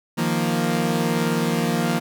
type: chord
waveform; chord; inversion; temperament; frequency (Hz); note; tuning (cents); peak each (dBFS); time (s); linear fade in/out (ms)
sawtooth; Eb suspended second; none; equal; 155.56 / 174.61 / 233.1; Eb3 / F3 / Bb3; 0 / 0 / 0; -22 / -20 / -19; 0.17-2; 20
effects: none